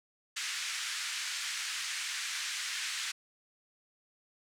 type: band-pass noise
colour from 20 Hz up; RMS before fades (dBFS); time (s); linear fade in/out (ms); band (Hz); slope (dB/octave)
pink; -37; 0.36-3.12; 10; 1600 to 8400; 24
effects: none